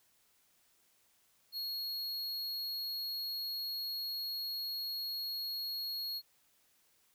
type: tone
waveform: square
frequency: 4311 Hz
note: C#8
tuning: 49 cents flat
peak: -37 dBFS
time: 1.52-6.22 s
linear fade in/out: 50 ms
effects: white hiss -71 dBFS RMS until 7.14 s